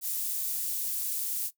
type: high-pass noise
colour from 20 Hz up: pink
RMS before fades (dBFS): -32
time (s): 0.01-1.51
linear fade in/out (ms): 50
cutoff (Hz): 12000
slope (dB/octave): 12
effects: noise-tail reverb RT60 0.1 s tail -17 dB re dry